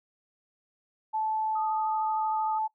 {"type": "tone", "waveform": "sine", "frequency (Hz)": 872, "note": "A5", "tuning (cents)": -16, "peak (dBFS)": -26, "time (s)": [1.13, 2.68], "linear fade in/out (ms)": 20}
{"type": "tone with vibrato", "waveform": "sine", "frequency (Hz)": 1241, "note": "D#6", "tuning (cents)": -5, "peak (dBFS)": -35, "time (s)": [1.55, 2.59], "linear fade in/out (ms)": 10, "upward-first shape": "sine", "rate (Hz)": 13, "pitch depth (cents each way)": 23}
{"effects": ["noise-tail reverb RT60 0.1 s tail -20 dB re dry"]}